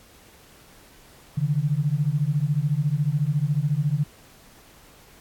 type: beating tone pair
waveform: sine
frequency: 140 / 154 Hz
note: C#3 / D#3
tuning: +18 / -17 cents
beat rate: 14 Hz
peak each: -23 dBFS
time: 1.37-4.04 s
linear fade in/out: 10 ms
effects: pink hiss -52 dBFS RMS until 5.2 s + AAC 64 kbps